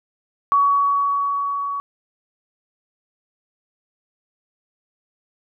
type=tone with level ramp; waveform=sine; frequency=1127 Hz; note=C#6; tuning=28 cents sharp; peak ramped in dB=-12 to -23 dBFS; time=0.52-1.8 s; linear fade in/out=0 ms; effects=none